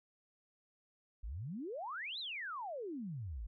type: exponential two-way sweep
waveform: sine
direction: up then down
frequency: 46.25 to 4186 to 46.25 Hz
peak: -40 dBFS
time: 1.23-3.47 s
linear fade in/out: 10 ms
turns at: 2.19 s
effects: none